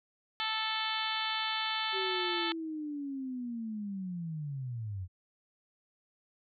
harmonic tone, 438.9 Hz, A4, 4 cents flat, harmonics 2 / 3 / 4 / 5 / 6 / 7 / 8 / 9 / 10, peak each -38 / -39 / -40 / -41 / -43 / -38 / -38 / -44 / -44 dBFS, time 0.4-2.52 s, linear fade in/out 0 ms
sine linear sweep, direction down, 389 to 87.31 Hz, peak -35 dBFS, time 1.92-5.08 s, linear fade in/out 50 ms
effects none

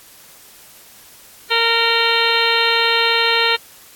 harmonic tone with a mistuned harmonic, 461.7 Hz, A#4, 17 cents flat, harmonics 1 / 2 / 3 / 4 / 5 / 6 / 7 / 8 / 9, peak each -22 / -22 / -22 / -22 / -22 / -22 / -22 / -22 / -22 dBFS, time 1.5-3.57 s, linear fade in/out 20 ms, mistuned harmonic 7, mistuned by -56 cents, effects white hiss -44 dBFS RMS until 3.95 s + AAC 64 kbps

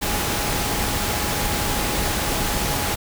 sine tone in noise, 830.6 Hz, G#5, in tune, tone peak -32 dBFS, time 0.01-2.96 s, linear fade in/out 20 ms, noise pink, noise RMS -23 dBFS, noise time 0.01-2.96 s, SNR -12 dB, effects none

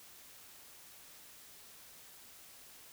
silence, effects white hiss -56 dBFS RMS until 2.92 s

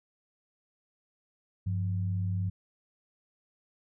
sine tone pair together, 98 / 174.61 Hz, G2 / F3, 0 / 0 cents, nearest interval minor seventh, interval 1000 cents, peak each -28 / -37 dBFS, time 1.66-2.5 s, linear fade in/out 10 ms, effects none

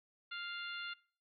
harmonic tone, 698.5 Hz, F5, in tune, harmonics 2 / 3 / 4 / 5 / 6, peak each -44 / -50 / -47 / -50 / -52 dBFS, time 0.31-0.94 s, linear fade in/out 10 ms, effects noise-tail reverb RT60 0.5 s tail -23 dB re dry

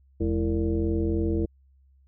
sine tone with frequency modulation, 207.7 Hz, G#3, in tune, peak -22 dBFS, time 0.2-1.46 s, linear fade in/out 10 ms, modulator 124 Hz, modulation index 1.8, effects added 67 Hz sine -56 dBFS peak until 2.07 s

